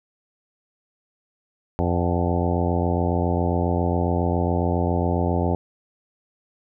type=harmonic tone with a mistuned harmonic; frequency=87.31 Hz; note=F2; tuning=in tune; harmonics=1 / 2 / 3 / 4 / 5 / 6 / 7 / 8 / 9 / 10; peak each=-23 / -26 / -28 / -29 / -30 / -31 / -31 / -32 / -33 / -33 dBFS; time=1.79-5.55 s; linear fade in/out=0 ms; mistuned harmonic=8; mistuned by=+68 cents; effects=none